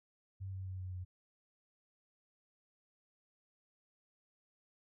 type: tone with pitch steps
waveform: sine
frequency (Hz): 96 / 94.73 / 93.48 / 92.25 / 91.03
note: G2 / F#2 / F#2 / F#2 / F#2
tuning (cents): -36 / +41 / +18 / -5 / -28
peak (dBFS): -40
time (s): 0.4-1.05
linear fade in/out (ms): 20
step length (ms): 130
effects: none